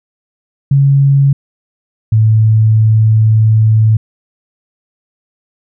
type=tone pair in turn; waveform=sine; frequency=138.8 / 109.75 Hz; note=C#3 / A2; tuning=+3 / -4 cents; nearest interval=major third; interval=407 cents; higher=first; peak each=-5 dBFS; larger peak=neither; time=0.71-1.33 / 2.12-3.97 s; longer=second; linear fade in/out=5 ms; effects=none